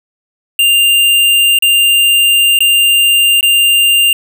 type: tone with dropouts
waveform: square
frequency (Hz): 2794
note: F7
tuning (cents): 0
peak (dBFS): -7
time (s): 0.59-4.13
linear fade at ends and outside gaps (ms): 2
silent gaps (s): 1.588-1.623 / 2.59-2.605 / 3.409-3.428
effects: none